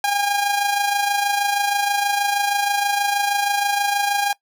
sawtooth tone with amplitude modulation, 810 Hz, G#5, 43 cents flat, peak -12 dBFS, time 0.04-4.33 s, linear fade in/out 2 ms, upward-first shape sine, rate 26.3 Hz, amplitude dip 50%, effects noise-tail reverb RT60 0.1 s tail -21 dB re dry

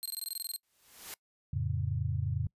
5% pulse tone bursts, 4186 Hz, C8, in tune, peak -27 dBFS, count 12, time 0.03-0.562 s, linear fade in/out 0 ms, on 26 ms, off 20 ms
white noise with exponential growth, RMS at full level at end -40 dBFS, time 0.63-1.14 s, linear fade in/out 1 ms, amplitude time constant 110 ms
sine chord, F augmented, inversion none, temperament equal, 87.31 / 110 / 138.59 Hz, F2 / A2 / C#3, 0 / 0 / 0 cents, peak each -34 dBFS, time 1.53-2.47 s, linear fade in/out 5 ms
effects noise-tail reverb RT60 0.1 s tail -24 dB re dry + resampled to 32000 Hz

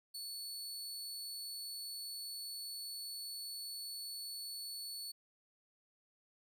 sawtooth tone, 4435 Hz, C#8, in tune, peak -40 dBFS, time 0.14-5.12 s, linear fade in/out 10 ms, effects none

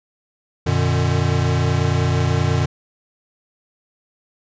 square tone cluster, 91 / 119.5 / 149.7 Hz, F#2 / A#2 / D3, -28 / +43 / +33 cents, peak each -21 dBFS, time 0.66-2.66 s, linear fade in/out 10 ms, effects resampled to 16000 Hz

